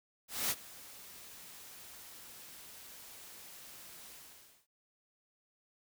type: noise with ADSR envelope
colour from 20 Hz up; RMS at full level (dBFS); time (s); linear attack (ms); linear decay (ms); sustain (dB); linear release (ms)
white; -32; 0.28-4.67; 220; 48; -20; 550
effects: none